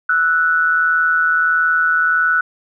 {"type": "tone pair together", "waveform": "sine", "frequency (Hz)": [1318.5, 1480], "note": ["E6", "F#6"], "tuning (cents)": [0, 0], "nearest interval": "major second", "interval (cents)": 200, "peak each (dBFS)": [-19, -13], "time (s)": [0.09, 2.41], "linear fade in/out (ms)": 5, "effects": []}